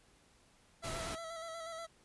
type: tone with vibrato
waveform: 25% pulse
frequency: 659.3 Hz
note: E5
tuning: in tune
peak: -39 dBFS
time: 0.82-1.87 s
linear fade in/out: 20 ms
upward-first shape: square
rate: 8.3 Hz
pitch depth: 29 cents each way
type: noise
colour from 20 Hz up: pink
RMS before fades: -42 dBFS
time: 0.83-1.16 s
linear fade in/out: 20 ms
effects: pink hiss -67 dBFS RMS until 2.04 s + resampled to 24000 Hz